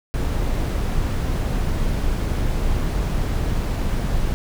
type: noise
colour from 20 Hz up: brown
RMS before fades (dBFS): -21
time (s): 0.14-4.34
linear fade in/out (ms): 0
effects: none